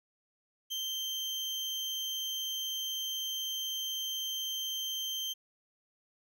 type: tone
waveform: 35% pulse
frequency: 3136 Hz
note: G7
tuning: in tune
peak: -32 dBFS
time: 0.7-5.34 s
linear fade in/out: 20 ms
effects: 12-bit